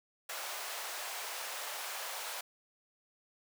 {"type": "high-pass noise", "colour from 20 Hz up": "pink", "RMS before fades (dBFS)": -41, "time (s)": [0.29, 2.41], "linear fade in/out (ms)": 5, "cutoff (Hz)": 610, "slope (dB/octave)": 24, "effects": []}